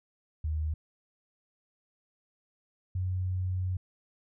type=tone pair in turn; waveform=sine; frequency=77.5 / 92.16 Hz; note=D#2 / F#2; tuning=-6 / -6 cents; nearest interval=minor third; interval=300 cents; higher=second; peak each=-28 dBFS; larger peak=neither; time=0.44-0.74 / 2.95-3.77 s; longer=second; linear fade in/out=5 ms; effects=none